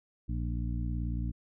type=harmonic tone with a mistuned harmonic; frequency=58.27 Hz; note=A#1; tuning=in tune; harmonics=1 / 2 / 3 / 4 / 5; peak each=-32 / -36 / -41 / -42 / -44 dBFS; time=0.28-1.32 s; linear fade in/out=20 ms; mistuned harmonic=5; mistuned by=+40 cents; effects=none